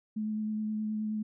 sine tone with vibrato, 214.8 Hz, A3, 41 cents flat, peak -30 dBFS, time 0.16-1.23 s, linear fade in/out 10 ms, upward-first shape sine, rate 9.5 Hz, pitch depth 13 cents each way, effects none

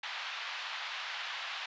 white band-pass noise, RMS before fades -40 dBFS, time 0.03-1.66 s, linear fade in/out 5 ms, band 810 to 3700 Hz, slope 24 dB/octave, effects resampled to 16000 Hz

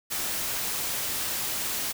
white noise, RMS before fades -30 dBFS, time 0.1-1.93 s, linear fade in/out 20 ms, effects none

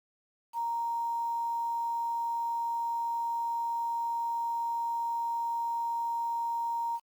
sine tone with quantisation, 932.3 Hz, A#5, in tune, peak -29 dBFS, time 0.53-7 s, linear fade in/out 50 ms, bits 9, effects Opus 48 kbps

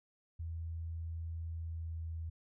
sine tone with pitch glide, 82.41 to 81.7 Hz, E2 to E2, 0 to -15 cents, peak -38 dBFS, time 0.39-2.3 s, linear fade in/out 10 ms, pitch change -15 cents, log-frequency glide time 1.49-2.04 s, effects none

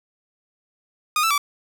sawtooth tone with pitch steps, 1231 / 1324 / 1154 Hz, D#6 / E6 / D6, -19 / +7 / -31 cents, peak -14 dBFS, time 1.16-1.379 s, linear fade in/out 2 ms, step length 73 ms, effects 8-bit

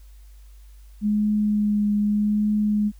sine tone with vibrato, 208.9 Hz, G#3, 10 cents sharp, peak -18 dBFS, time 1.01-2.92 s, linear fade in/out 50 ms, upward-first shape triangle, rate 0.82 Hz, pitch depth 17 cents each way, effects added 50 Hz sine -43 dBFS peak until 2.99 s + white hiss -61 dBFS RMS until 2.99 s

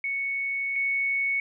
sine tone pair in turn, 2217 / 2217 Hz, C#7 / C#7, 0 / 0 cents, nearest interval unison, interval 0 cents, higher neither, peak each -26 / -23 dBFS, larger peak second, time 0.04-0.76 / 0.76-1.4 s, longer first, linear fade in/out 2 ms, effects none

